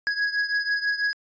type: beating tone pair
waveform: square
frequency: 1661.2 / 1667.3 Hz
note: G#6 / G#6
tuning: 0 / +6 cents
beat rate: 6.1 Hz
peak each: -25 / -29 dBFS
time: 0.07-1.13 s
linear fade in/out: 0 ms
effects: resampled to 16000 Hz